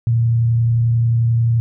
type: tone with frequency modulation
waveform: sine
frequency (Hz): 116.3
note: A#2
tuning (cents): -4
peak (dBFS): -12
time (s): 0.07-1.6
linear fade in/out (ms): 0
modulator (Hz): 31.3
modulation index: 0.2
effects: none